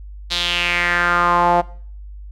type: tone with band-pass filter sweep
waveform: sawtooth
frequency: 174.61 Hz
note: F3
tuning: in tune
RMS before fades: -17 dBFS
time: 0.3-1.62 s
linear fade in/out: 20 ms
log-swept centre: 4000 to 740 Hz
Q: 3.9
effects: noise-tail reverb RT60 0.5 s tail -20 dB re dry + added 50 Hz sine -32 dBFS peak until 2.31 s